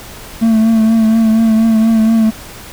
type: tone with vibrato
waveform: triangle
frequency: 223 Hz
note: A3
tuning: 23 cents sharp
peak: -5 dBFS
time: 0.41-2.31 s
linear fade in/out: 20 ms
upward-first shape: triangle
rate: 4.2 Hz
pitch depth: 39 cents each way
effects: pink hiss -32 dBFS RMS until 2.72 s